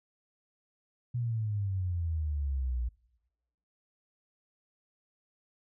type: exponential sweep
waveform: sine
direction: down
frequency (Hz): 123.47 to 58.27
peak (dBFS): -29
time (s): 1.14-2.89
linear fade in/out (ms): 10
effects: noise-tail reverb RT60 1.0 s tail -24 dB re dry